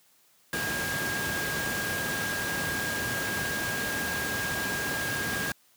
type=tone in noise; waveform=sine; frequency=1623 Hz; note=G#6; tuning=40 cents flat; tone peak=-31 dBFS; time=0.53-5.52 s; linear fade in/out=2 ms; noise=pink; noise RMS=-32 dBFS; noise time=0.53-5.52 s; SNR=-2 dB; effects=white hiss -63 dBFS RMS until 5.76 s + high-pass 100 Hz 12 dB/octave